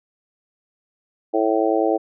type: harmonic tone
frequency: 110 Hz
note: A2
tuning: in tune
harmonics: 3 / 4 / 5 / 6 / 7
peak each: -21 / -22 / -23 / -24 / -24 dBFS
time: 1.33-1.98 s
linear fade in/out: 20 ms
effects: none